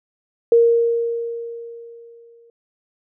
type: tone with exponential decay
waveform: sine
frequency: 466.2 Hz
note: A#4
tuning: in tune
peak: -8 dBFS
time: 0.52-2.5 s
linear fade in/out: 2 ms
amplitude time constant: 430 ms
effects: none